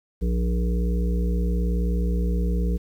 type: harmonic tone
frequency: 59 Hz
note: A#1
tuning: 22 cents sharp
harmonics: 1 / 3 / 5 / 7 / 8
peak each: -21 / -27 / -37 / -36 / -36 dBFS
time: 0.21-2.78 s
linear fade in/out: 20 ms
effects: 9-bit